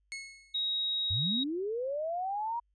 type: tone with exponential decay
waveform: sawtooth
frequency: 2184 Hz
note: C#7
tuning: 26 cents flat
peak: -32 dBFS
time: 0.12-0.72 s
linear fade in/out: 0 ms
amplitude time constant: 130 ms
type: tone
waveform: sine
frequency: 3794 Hz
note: A#7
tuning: 30 cents sharp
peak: -29 dBFS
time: 0.54-1.44 s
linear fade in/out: 10 ms
type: linear sweep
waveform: sine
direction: up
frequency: 80 to 959 Hz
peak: -31 dBFS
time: 1.1-2.6 s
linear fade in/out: 10 ms
effects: added 50 Hz sine -70 dBFS peak until 2.74 s + resampled to 22050 Hz

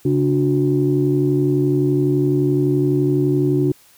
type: tone cluster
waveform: sine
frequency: 138.2 / 294.1 / 365.9 Hz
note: C#3 / D4 / F#4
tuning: -5 / +3 / -19 cents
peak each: -18 dBFS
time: 0.05-3.72 s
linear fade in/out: 5 ms
effects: tanh soft clip ceiling -5 dBFS + white hiss -51 dBFS RMS until 3.97 s

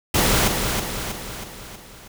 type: noise with echo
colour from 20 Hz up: pink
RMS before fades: -18 dBFS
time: 0.14-0.48 s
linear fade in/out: 5 ms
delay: 320 ms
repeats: 5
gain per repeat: -5 dB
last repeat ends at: 2.08 s
effects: none

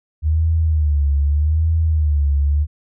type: tone with vibrato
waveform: sine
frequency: 75.8 Hz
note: D#2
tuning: 45 cents flat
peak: -13 dBFS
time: 0.22-2.67 s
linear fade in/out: 50 ms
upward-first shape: sine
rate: 0.82 Hz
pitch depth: 120 cents each way
effects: none

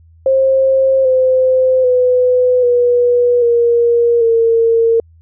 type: tone with pitch steps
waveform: sine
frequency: 532 / 516.3 / 501 / 486.2 / 471.8 / 457.8 Hz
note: C5 / C5 / B4 / B4 / A#4 / A#4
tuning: +29 / -23 / +25 / -27 / +21 / -31 cents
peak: -8 dBFS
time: 0.26-5 s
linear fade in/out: 2 ms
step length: 790 ms
effects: added 82 Hz sine -42 dBFS peak until 5.21 s

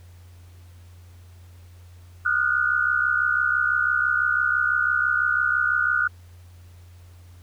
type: tone cluster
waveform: sine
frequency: 1234 / 1423 / 1489 Hz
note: D#6 / F6 / F#6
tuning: -15 / +32 / +11 cents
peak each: -29 / -22 / -22 dBFS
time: 2.25-6.08 s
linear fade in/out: 10 ms
effects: added 88 Hz sine -44 dBFS peak until 7.42 s + pink hiss -58 dBFS RMS until 7.42 s

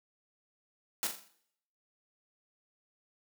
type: noise with echo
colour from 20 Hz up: white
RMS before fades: -32 dBFS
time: 1.03-1.07 s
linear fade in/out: 0 ms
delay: 42 ms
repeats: 5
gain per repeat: -7 dB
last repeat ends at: 1.28 s
effects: noise-tail reverb RT60 0.7 s tail -17 dB re dry + high-pass 150 Hz 12 dB/octave

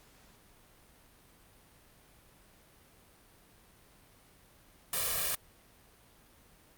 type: noise with comb filter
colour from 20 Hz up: white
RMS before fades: -32 dBFS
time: 4.93-5.35 s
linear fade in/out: 2 ms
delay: 1.7 ms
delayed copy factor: +1
effects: pink hiss -61 dBFS RMS until 6.77 s + Opus 48 kbps

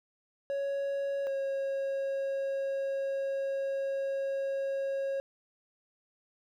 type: tone pair in turn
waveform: triangle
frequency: 556 / 545.8 Hz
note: C#5 / C#5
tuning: +5 / -27 cents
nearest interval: unison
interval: 32 cents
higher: first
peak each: -28 dBFS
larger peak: neither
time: 0.5-1.27 / 1.27-5.2 s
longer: second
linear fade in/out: 0 ms
effects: none

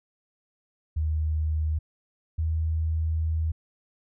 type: tone pair in turn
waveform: sine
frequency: 77.78 / 79.92 Hz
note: D#2 / D#2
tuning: 0 / +47 cents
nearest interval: unison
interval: 47 cents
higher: second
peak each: -23 dBFS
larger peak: neither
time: 0.96-1.79 / 2.38-3.52 s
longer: second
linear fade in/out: 10 ms
effects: none

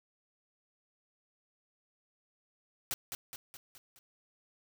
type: noise with echo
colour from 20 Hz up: white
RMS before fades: -35 dBFS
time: 2.91-2.94 s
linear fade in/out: 0 ms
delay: 210 ms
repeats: 5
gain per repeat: -5 dB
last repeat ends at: 3.99 s
effects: none

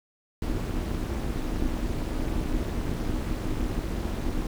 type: noise with amplitude modulation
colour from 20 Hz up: brown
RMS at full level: -25 dBFS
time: 0.42-4.47 s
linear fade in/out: 2 ms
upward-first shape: sine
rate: 281 Hz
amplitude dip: 80%
effects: none

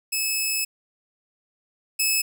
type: tone pair in turn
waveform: 10% pulse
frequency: 2594 / 2594 Hz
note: E7 / E7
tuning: -28 / -28 cents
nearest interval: unison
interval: 0 cents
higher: neither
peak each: -14 / -11 dBFS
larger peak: second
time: 0.12-0.65 / 1.99-2.22 s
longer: first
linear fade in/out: 10 ms
effects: none

